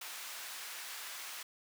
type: high-pass noise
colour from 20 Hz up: pink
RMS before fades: -45 dBFS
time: 0.01-1.43 s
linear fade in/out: 5 ms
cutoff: 1300 Hz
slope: 12 dB/octave
effects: none